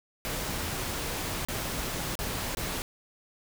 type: noise with dropouts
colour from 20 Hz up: pink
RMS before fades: -33 dBFS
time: 0.25-2.82 s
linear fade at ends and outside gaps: 0 ms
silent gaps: 0.579-0.582 / 1.45-1.485 / 2.154-2.19 / 2.549-2.571 s
effects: none